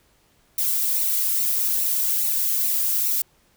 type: noise with flanger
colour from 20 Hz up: violet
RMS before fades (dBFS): -22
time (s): 0.58-3.22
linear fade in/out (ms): 5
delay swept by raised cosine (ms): 0.59 to 2.29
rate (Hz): 2.4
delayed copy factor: -0.6
effects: pink hiss -61 dBFS RMS until 3.56 s